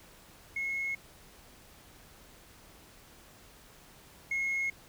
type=tone pair in turn; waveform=sine; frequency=2173 / 2164 Hz; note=C#7 / C#7; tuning=-35 / -42 cents; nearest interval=unison; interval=7 cents; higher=first; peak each=-30 / -27 dBFS; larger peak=second; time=0.56-0.95 / 4.31-4.7 s; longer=neither; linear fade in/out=5 ms; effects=tanh soft clip ceiling -27 dBFS + pink hiss -56 dBFS RMS until 4.88 s